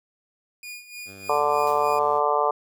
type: tone with tremolo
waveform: sawtooth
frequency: 2442 Hz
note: D#7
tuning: 33 cents flat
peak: -31 dBFS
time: 0.63-1.99 s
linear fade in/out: 2 ms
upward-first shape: sine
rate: 3.3 Hz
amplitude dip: 75%
type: tone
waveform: 10% pulse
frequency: 98 Hz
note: G2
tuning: in tune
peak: -35 dBFS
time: 1.05-2.22 s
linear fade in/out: 50 ms
type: harmonic tone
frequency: 147.1 Hz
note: D3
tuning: 3 cents sharp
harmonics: 3 / 4 / 5 / 6 / 7 / 8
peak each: -26 / -26 / -26 / -26 / -26 / -26 dBFS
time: 1.29-2.51 s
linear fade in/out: 5 ms
type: noise with exponential decay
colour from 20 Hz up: white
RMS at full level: -42 dBFS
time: 1.67-2.07 s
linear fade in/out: 0 ms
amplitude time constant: 86 ms
effects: none